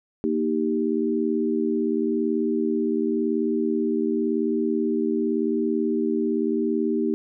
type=chord; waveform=sine; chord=Eb major; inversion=second; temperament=equal; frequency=233.1 / 311.1 / 392 Hz; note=Bb3 / Eb4 / G4; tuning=0 / 0 / 0 cents; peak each=-25 dBFS; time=0.24-7.14 s; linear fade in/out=0 ms; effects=none